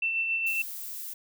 sine tone with tremolo, 2680 Hz, E7, 28 cents sharp, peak -24 dBFS, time 0.02-0.62 s, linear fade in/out 5 ms, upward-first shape sine, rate 7.2 Hz, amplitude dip 35%
violet noise, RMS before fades -38 dBFS, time 0.46-1.14 s, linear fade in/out 10 ms
effects none

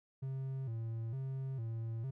triangle tone with vibrato, 123.1 Hz, B2, 5 cents flat, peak -35 dBFS, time 0.22-2.11 s, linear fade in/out 10 ms, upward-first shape square, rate 1.1 Hz, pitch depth 140 cents each way, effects none

